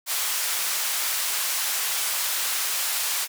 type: band-pass noise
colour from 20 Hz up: white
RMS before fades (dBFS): -26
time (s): 0.06-3.28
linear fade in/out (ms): 50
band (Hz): 830 to 16000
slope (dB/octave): 12
effects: none